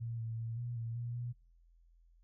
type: tone with pitch steps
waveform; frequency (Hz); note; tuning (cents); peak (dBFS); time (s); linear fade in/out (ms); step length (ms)
sine; 115.9 / 113.2 / 114.2 / 120.3 / 114.9 / 119.1 / 120.7; A#2 / A2 / A#2 / B2 / A#2 / A#2 / B2; -10 / +50 / -35 / -45 / -25 / +38 / -39; -37; 0-1.33; 20; 190
effects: noise-tail reverb RT60 0.4 s tail -25 dB re dry + added 42 Hz sine -62 dBFS peak until 2.23 s